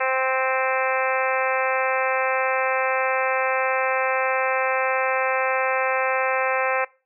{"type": "harmonic tone", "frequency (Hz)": 261.6, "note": "C4", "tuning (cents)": 0, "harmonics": [2, 3, 4, 5, 6, 7, 8, 9, 10], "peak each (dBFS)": [-25, -27, -28, -29, -30, -30, -31, -32, -32], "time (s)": [0, 6.85], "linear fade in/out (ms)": 10, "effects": ["noise-tail reverb RT60 0.3 s tail -20 dB re dry"]}